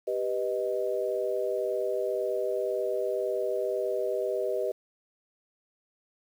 sine chord, G augmented, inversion none, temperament equal, 392 / 493.9 / 622.3 Hz, G4 / B4 / D#5, 0 / 0 / 0 cents, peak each -31 dBFS, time 0.07-4.72 s, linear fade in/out 10 ms, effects 9-bit

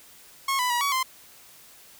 sawtooth tone with pitch steps, 1089 / 995 / 963 / 1128 / 1041 Hz, C#6 / B5 / B5 / C#6 / C6, -31 / +13 / -44 / +30 / -9 cents, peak -19 dBFS, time 0.48-1.03 s, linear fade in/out 5 ms, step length 110 ms, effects white hiss -51 dBFS RMS until 1.99 s

